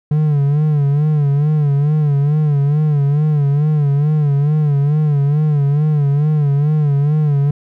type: tone with vibrato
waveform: triangle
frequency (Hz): 146.83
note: D3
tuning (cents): 0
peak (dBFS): -9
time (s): 0.11-7.51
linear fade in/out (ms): 5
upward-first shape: sine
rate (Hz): 2.3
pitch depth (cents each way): 83
effects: none